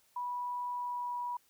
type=tone with pitch glide; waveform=sine; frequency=980 to 972.7 Hz; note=B5 to B5; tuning=-14 to -27 cents; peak=-34 dBFS; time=0.16-1.37 s; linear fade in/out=5 ms; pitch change=-13 cents; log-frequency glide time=0.69-1.21 s; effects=white hiss -69 dBFS RMS until 1.49 s